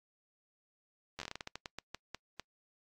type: slowing click train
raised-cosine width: 0.2 ms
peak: -23 dBFS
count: 16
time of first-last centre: 1.19-2.397 s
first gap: 11 ms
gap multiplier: 1.25
effects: noise-tail reverb RT60 0.1 s tail -26 dB re dry + AAC 48 kbps